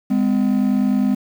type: tone pair together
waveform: triangle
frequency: 204.3 / 254.3 Hz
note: G#3 / C4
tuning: -28 / -49 cents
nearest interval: major third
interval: 379 cents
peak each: -15 dBFS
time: 0.1-1.15 s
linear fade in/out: 10 ms
effects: tanh soft clip ceiling -6 dBFS + 7-bit